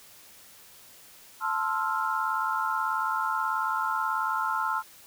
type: chord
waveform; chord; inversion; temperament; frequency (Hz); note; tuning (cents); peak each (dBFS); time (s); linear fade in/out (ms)
sine; F major seventh; first; equal; 880 / 1046.5 / 1318.5 / 1396.9; A5 / C6 / E6 / F6; 0 / 0 / 0 / 0; -31; 1.4-4.83; 50
effects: white hiss -52 dBFS RMS until 5.06 s